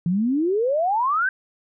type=exponential sweep; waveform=sine; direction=up; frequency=164.81 to 1600 Hz; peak=-18 dBFS; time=0.06-1.29 s; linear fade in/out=2 ms; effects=none